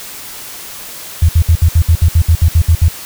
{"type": "tone bursts", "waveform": "sine", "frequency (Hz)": 82.41, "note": "E2", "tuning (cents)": 0, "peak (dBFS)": -4, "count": 13, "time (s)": [1.22, 2.885], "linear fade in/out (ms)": 5, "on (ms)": 69, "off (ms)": 64, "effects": ["white hiss -29 dBFS RMS until 3.05 s"]}